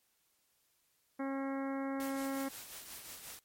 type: harmonic tone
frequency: 271.7 Hz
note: C#4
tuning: 35 cents flat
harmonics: 1 / 2 / 3 / 4 / 5 / 6 / 7 / 8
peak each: -36 / -42 / -46 / -48 / -50 / -52 / -53 / -54 dBFS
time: 1.19-2.49 s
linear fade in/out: 10 ms
type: noise with tremolo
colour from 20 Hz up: white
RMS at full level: -46 dBFS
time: 2-3.39 s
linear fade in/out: 0 ms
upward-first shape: triangle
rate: 5.6 Hz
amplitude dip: 55%
effects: white hiss -75 dBFS RMS until 3.44 s + MP3 64 kbps